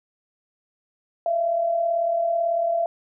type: tone pair together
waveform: sine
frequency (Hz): 639.9 / 678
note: D#5 / E5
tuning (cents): +48 / +49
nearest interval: minor second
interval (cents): 101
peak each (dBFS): -29 / -20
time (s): 1.26-2.86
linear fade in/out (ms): 2
effects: none